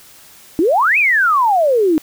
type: exponential two-way sweep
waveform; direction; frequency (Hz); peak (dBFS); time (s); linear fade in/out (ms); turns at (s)
sine; up then down; 296.8 to 2600 to 296.8; -10; 0.59-1.98; 0; 0.98
effects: white hiss -43 dBFS RMS until 2.02 s